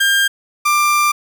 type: tone pair in turn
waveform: 30% pulse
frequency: 1600 / 1186.9 Hz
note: G6 / D6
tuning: +35 / +18 cents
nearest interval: perfect fourth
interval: 517 cents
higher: first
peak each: -9 dBFS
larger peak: neither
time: 0-0.28 / 0.65-1.12 s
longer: second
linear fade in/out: 10 ms
effects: none